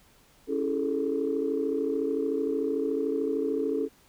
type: chord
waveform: sine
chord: A major seventh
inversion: first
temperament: equal with one note detuned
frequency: 277.2 / 329.6 / 406.5 / 440 Hz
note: C#4 / E4 / G#4 / A4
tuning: 0 / 0 / -37 / 0 cents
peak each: -30 / -33 / -33 / -28 dBFS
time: 0.47-3.89 s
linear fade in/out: 50 ms
effects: tanh soft clip ceiling -16 dBFS + pink hiss -60 dBFS RMS until 4.08 s